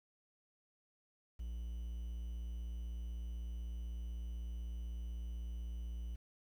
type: tone with quantisation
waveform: triangle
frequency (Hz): 58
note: A#1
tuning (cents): -8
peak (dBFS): -38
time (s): 1.39-6.16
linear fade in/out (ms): 10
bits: 11
effects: none